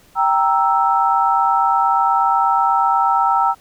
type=chord; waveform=sine; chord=E diminished; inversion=first; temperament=equal; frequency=784 / 932.3 / 1318.5 Hz; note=G5 / Bb5 / E6; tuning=0 / 0 / 0 cents; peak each=-17 dBFS; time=0.15-3.55 s; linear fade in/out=50 ms; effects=pink hiss -51 dBFS RMS until 3.6 s